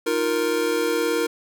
square chord, Eb suspended second, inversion none, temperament just, 311.1 / 350 / 466.7 Hz, Eb4 / F4 / Bb4, 0 / +4 / +2 cents, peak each -28 / -27 / -23 dBFS, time 0.06-1.27 s, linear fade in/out 10 ms, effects none

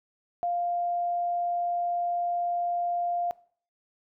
sine tone, 699 Hz, F5, 1 cent sharp, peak -25 dBFS, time 0.43-3.31 s, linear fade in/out 0 ms, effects noise-tail reverb RT60 0.5 s tail -21 dB re dry

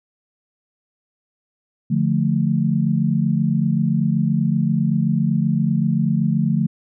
sine chord, D minor, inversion none, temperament equal, 146.83 / 174.61 / 220 Hz, D3 / F3 / A3, 0 / 0 / 0 cents, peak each -20 dBFS, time 1.9-6.67 s, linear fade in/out 10 ms, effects none

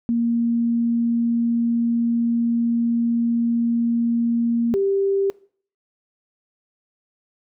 sine tone pair in turn, 233.9 / 393.4 Hz, A#3 / G4, +6 / +6 cents, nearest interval major sixth, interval 900 cents, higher second, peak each -17 dBFS, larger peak neither, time 0.09-4.74 / 4.74-5.3 s, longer first, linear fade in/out 0 ms, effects noise-tail reverb RT60 0.5 s tail -22 dB re dry

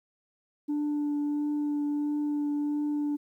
sine tone with vibrato, 293.7 Hz, D4, in tune, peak -24 dBFS, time 0.68-3.17 s, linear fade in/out 20 ms, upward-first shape triangle, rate 1.5 Hz, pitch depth 13 cents each way, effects tanh soft clip ceiling -25 dBFS + 11-bit

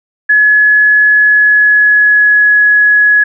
sine tone with pitch glide, 1698 to 1684.3 Hz, G#6 to G#6, +38 to +24 cents, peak -4 dBFS, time 0.29-3.24 s, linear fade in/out 10 ms, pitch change -14 cents, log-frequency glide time 1.11-2.59 s, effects none

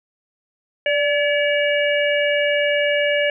harmonic tone with a mistuned harmonic, 571 Hz, D5, 49 cents flat, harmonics 1 / 3 / 4 / 5, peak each -18 / -23 / -24 / -25 dBFS, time 0.86-3.3 s, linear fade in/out 2 ms, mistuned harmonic 1, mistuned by +36 cents, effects none

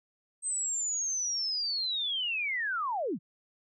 sine linear sweep, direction down, 8330 to 126.6 Hz, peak -29 dBFS, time 0.42-3.19 s, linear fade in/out 50 ms, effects none

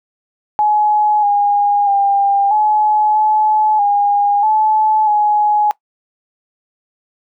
sine tone with pitch steps, 844 / 817 / 799 / 850 / 857 / 815 / 863 / 839 Hz, G#5 / G#5 / G5 / G#5 / A5 / G#5 / A5 / G#5, +28 / -29 / +33 / +40 / -46 / -33 / -34 / +17 cents, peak -10 dBFS, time 0.59-5.71 s, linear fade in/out 0 ms, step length 640 ms, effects noise-tail reverb RT60 0.1 s tail -20 dB re dry

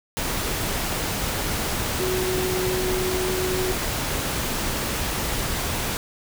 sine tone in noise, 370 Hz, F#4, in tune, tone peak -24 dBFS, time 2-3.72 s, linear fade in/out 0 ms, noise pink, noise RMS -26 dBFS, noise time 0.17-5.97 s, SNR -1 dB, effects none

